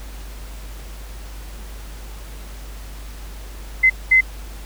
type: tone bursts at uneven times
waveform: sine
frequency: 2053 Hz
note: C7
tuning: 33 cents flat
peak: -9 dBFS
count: 2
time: 3.83-3.9 / 4.11-4.21 s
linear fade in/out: 10 ms
effects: added 50 Hz sine -32 dBFS peak until 4.65 s + pink hiss -42 dBFS RMS until 4.65 s